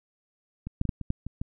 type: clicks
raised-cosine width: 5 ms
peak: -22 / -12 / -17 / -13 / -22 / -14 / -22 / -19 dBFS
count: 8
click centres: 0.67 / 0.814 / 0.853 / 0.892 / 1.013 / 1.104 / 1.266 / 1.415 s
effects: none